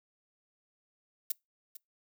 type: noise with echo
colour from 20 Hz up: violet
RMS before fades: -30 dBFS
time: 1.3-1.32 s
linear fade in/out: 5 ms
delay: 450 ms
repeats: 1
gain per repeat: -15 dB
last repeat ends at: 1.77 s
effects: noise-tail reverb RT60 0.2 s tail -26 dB re dry